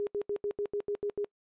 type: tone bursts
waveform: sine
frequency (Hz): 410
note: G#4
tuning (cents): -22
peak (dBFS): -29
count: 9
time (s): 0-1.245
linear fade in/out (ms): 0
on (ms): 69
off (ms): 78
effects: noise-tail reverb RT60 0.1 s tail -26 dB re dry + resampled to 8000 Hz